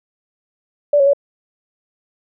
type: tone with pitch steps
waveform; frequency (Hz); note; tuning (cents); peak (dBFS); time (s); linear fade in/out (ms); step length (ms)
sine; 582 / 553 / 565; D5 / C#5 / C#5; -16 / -4 / +33; -9; 0.93-1.134; 5; 68
effects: none